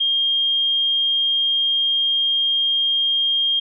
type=tone; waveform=sine; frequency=3220 Hz; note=G7; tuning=46 cents sharp; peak=-16 dBFS; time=0-3.6 s; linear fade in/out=10 ms; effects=none